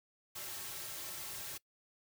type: noise with comb filter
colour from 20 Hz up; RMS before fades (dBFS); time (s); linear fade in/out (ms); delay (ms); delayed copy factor
white; -44; 0.35-1.58; 10; 4.1; -0.95
effects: noise-tail reverb RT60 0.1 s tail -22 dB re dry